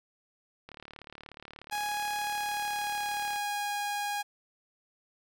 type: click train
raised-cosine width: 0.3 ms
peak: -29 dBFS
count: 99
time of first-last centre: 0.69-3.36 s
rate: 36.7 Hz
type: tone with pitch glide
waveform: sawtooth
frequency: 830.6 to 820.6 Hz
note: G#5 to G#5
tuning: 0 to -21 cents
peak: -27 dBFS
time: 1.71-4.23 s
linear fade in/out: 20 ms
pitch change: -21 cents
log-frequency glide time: 2.14-3.75 s
effects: none